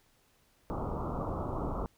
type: low-pass noise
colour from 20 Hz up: pink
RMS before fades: -35 dBFS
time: 0.7-1.86 s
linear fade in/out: 0 ms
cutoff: 1300 Hz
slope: 96 dB/octave
effects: pink hiss -68 dBFS RMS until 1.97 s